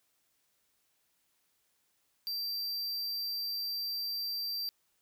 square tone, 4699 Hz, D8, in tune, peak -34 dBFS, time 2.27-4.69 s, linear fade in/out 0 ms, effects white hiss -75 dBFS RMS until 5.01 s

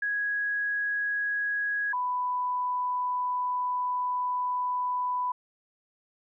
sine tone pair in turn, 1661.2 / 994.2 Hz, G#6 / B5, 0 / +11 cents, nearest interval major sixth, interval 889 cents, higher first, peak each -26 dBFS, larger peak neither, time 0.02-1.93 / 1.93-5.32 s, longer second, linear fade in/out 5 ms, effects none

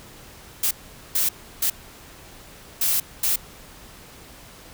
blue noise bursts at uneven times, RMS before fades -21 dBFS, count 5, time 0.63-0.71 / 1.15-1.29 / 1.62-1.7 / 2.81-3 / 3.23-3.36 s, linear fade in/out 5 ms, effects pink hiss -45 dBFS RMS until 4.73 s

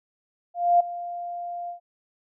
sine tone with ADSR envelope, 698.5 Hz, F5, in tune, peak -13 dBFS, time 0.54-1.8 s, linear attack 260 ms, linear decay 9 ms, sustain -17 dB, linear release 110 ms, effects none

